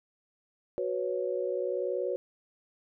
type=chord; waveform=sine; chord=F# suspended fourth; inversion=none; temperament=equal; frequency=370 / 493.9 / 554.4 Hz; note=F#4 / B4 / C#5; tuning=0 / 0 / 0 cents; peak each=-33 dBFS; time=0.78-2.16 s; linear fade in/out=0 ms; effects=none